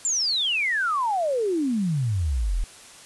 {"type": "exponential sweep", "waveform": "sine", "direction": "down", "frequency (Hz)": [7470, 36.28], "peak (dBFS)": -21, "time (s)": [0.05, 2.64], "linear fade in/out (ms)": 0, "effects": ["white hiss -46 dBFS RMS until 3.05 s", "resampled to 24000 Hz"]}